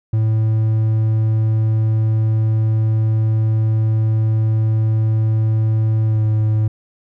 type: tone with pitch glide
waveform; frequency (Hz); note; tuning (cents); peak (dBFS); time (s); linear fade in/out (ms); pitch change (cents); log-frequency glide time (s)
triangle; 110 to 108.36; A2 to A2; 0 to -26; -11; 0.13-6.68; 5; -26; 6.05-6.23
effects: none